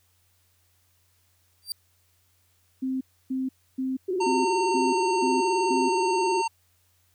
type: tone with exponential growth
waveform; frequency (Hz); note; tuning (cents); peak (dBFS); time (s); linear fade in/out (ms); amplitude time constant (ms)
sawtooth; 4699; D8; 0; -22; 1.62-1.72; 1; 20
type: tone bursts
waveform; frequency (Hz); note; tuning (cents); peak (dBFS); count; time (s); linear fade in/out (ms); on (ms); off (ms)
sine; 261.6; C4; 0; -25; 7; 2.82-5.89; 10; 190; 290
type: tone with vibrato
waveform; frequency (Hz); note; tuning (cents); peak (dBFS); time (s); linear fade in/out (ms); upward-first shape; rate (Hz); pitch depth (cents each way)
sine; 370; F#4; 0; -24; 4.08-6.42; 10; square; 19; 72
type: harmonic tone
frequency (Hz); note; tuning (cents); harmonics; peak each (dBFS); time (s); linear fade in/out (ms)
912; A#5; -38; 1 / 3 / 5 / 7 / 9; -24 / -34 / -38 / -41 / -43; 4.2-6.48; 10
effects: added 89 Hz sine -67 dBFS peak until 7.14 s + white hiss -67 dBFS RMS until 7.14 s